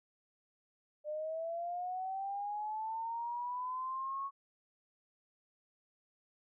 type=linear sweep; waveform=sine; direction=up; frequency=596 to 1108.7 Hz; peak=-36 dBFS; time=1.04-4.31 s; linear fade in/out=50 ms; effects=none